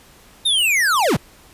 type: linear sweep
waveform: square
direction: down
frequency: 3744 to 76.7 Hz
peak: -15 dBFS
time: 0.45-1.17 s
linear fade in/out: 10 ms
effects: pink hiss -48 dBFS RMS until 1.53 s + resampled to 32000 Hz